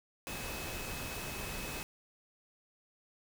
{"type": "tone in noise", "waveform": "sine", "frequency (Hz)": 2570, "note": "E7", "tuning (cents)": -45, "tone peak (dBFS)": -47, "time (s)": [0.27, 1.83], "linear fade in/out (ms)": 0, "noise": "pink", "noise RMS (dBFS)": -41, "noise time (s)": [0.27, 1.83], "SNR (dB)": -9, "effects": []}